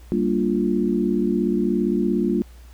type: chord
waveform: sine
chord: G minor seventh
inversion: none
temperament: equal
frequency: 196 / 233.1 / 293.7 / 349.2 Hz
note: G3 / Bb3 / D4 / F4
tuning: 0 / 0 / 0 / 0 cents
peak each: -23 / -23 / -26 / -23 dBFS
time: 0.12-2.42 s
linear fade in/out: 0 ms
effects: added 60 Hz sine -41 dBFS peak until 2.73 s + pink hiss -54 dBFS RMS until 2.73 s